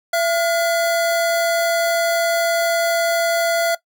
square tone pair together, 674 / 1428.2 Hz, E5 / F6, +38 / +38 cents, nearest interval octave + minor second, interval 1300 cents, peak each -18 / -23 dBFS, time 0.13-3.75 s, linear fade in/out 5 ms, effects noise-tail reverb RT60 0.1 s tail -18 dB re dry

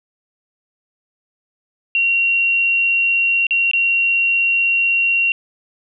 sine tone with dropouts, 2748 Hz, F7, 29 cents flat, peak -13 dBFS, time 1.95-5.32 s, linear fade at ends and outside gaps 1 ms, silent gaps 3.468-3.508 / 3.713-3.734 s, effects none

